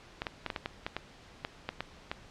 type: clicks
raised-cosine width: 0.3 ms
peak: -17 dBFS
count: 12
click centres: 0.219 / 0.268 / 0.463 / 0.502 / 0.562 / 0.659 / 0.865 / 0.966 / 1.449 / 1.69 / 1.806 / 2.115 s
effects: pink hiss -54 dBFS RMS until 2.3 s + low-pass 5000 Hz 12 dB/octave